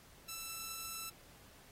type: tone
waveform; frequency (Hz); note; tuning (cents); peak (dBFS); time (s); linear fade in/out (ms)
5% pulse; 1328; E6; +12; -32; 0.28-1.1; 10
effects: pink hiss -61 dBFS RMS until 1.71 s + AAC 48 kbps